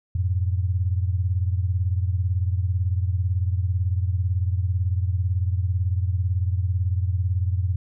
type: beating tone pair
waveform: sine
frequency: 88.5 / 106.5 Hz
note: F2 / G#2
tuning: +23 / +44 cents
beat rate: 18 Hz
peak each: -21 / -26 dBFS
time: 0.15-7.76 s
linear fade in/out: 5 ms
effects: none